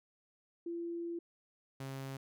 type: tone pair in turn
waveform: sine / sawtooth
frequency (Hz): 340.2 / 135.01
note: F4 / C#3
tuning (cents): -45 / -45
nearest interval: octave + major third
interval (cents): 1600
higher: first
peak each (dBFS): -37 / -37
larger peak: neither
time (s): 0.66-1.19 / 1.8-2.17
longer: first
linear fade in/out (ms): 5
effects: none